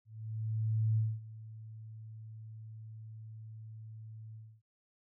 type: tone with ADSR envelope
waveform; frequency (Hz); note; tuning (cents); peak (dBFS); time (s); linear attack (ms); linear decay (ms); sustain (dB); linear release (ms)
sine; 110; A2; 0; -26; 0.05-4.62; 920; 230; -19; 270
effects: none